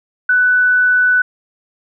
sine tone, 1492 Hz, F#6, 14 cents sharp, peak -9 dBFS, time 0.29-1.22 s, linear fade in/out 5 ms, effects none

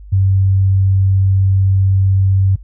sine tone, 96.2 Hz, G2, 32 cents flat, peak -9 dBFS, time 0.12-2.56 s, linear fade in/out 10 ms, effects noise-tail reverb RT60 0.1 s tail -25 dB re dry + added 50 Hz sine -32 dBFS peak until 2.63 s

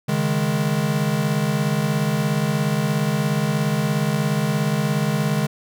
square chord, C# suspended second, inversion none, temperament equal, 138.59 / 155.56 / 207.7 Hz, C#3 / D#3 / G#3, 0 / 0 / 0 cents, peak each -25 / -23 / -24 dBFS, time 0.08-5.47 s, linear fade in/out 10 ms, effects none

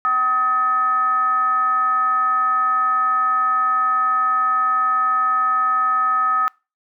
sine tone with frequency modulation, 1268 Hz, D#6, 32 cents sharp, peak -15 dBFS, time 0.05-6.48 s, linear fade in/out 0 ms, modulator 505 Hz, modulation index 0.37, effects noise-tail reverb RT60 0.3 s tail -25 dB re dry

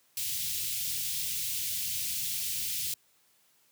white band-stop noise, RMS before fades -33 dBFS, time 0.17-2.94 s, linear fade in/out 2 ms, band 150 to 2600 Hz, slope 24 dB/octave, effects white hiss -67 dBFS RMS until 3.71 s + high-pass 80 Hz 12 dB/octave

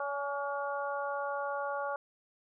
harmonic tone with a mistuned harmonic, 283.4 Hz, C#4, 38 cents sharp, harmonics 2 / 3 / 4 / 5, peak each -36 / -38 / -39 / -40 dBFS, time 0-1.96 s, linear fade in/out 2 ms, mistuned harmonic 3, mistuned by -18 cents, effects none

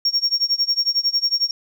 sine tone with tremolo, 5540 Hz, F8, 15 cents flat, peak -12 dBFS, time 0.05-1.51 s, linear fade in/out 2 ms, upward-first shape sine, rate 11 Hz, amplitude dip 95%, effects tanh soft clip ceiling -12 dBFS + 9-bit

